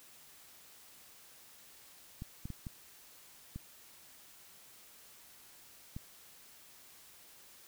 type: clicks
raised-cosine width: 5 ms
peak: -29 dBFS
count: 6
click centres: 2.221 / 2.455 / 2.503 / 2.668 / 3.56 / 5.965 s
effects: white hiss -58 dBFS RMS until 7.67 s